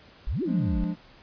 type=exponential two-way sweep; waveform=sine; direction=up then down; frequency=38.63 to 392 to 38.63 Hz; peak=-25 dBFS; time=0.27-0.84 s; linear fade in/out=0 ms; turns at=0.43 s
type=chord; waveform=triangle; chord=D diminished; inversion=first; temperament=equal with one note detuned; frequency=176.34 / 207.7 / 293.7 Hz; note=F3 / Ab3 / D4; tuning=+17 / 0 / 0 cents; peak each=-26 / -30 / -31 dBFS; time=0.45-0.96 s; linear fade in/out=50 ms
effects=pink hiss -53 dBFS RMS until 1.22 s + resampled to 11025 Hz